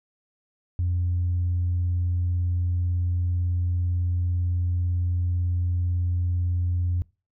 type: tone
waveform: sine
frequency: 88.2 Hz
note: F2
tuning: 18 cents sharp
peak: -20 dBFS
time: 0.79-7.02 s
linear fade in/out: 0 ms
effects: noise-tail reverb RT60 0.3 s tail -23 dB re dry + tanh soft clip ceiling -18 dBFS